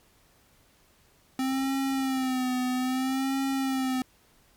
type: tone with vibrato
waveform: square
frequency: 261 Hz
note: C4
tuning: 4 cents flat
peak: -26 dBFS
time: 1.39-4.02 s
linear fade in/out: 2 ms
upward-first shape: sine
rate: 0.61 Hz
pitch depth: 60 cents each way
effects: pink hiss -62 dBFS RMS until 4.56 s + MP3 96 kbps